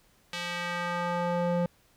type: tone with band-pass filter sweep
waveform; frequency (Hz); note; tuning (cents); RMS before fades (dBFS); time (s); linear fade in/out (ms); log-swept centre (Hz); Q
square; 174.61; F3; 0; -30; 0.33-1.66; 2; 3300 to 410; 1.1
effects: pink hiss -64 dBFS RMS until 1.96 s